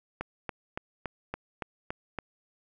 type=click train; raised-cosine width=0.5 ms; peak=-18 dBFS; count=8; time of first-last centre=0.21-2.187 s; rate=3.54 Hz; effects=none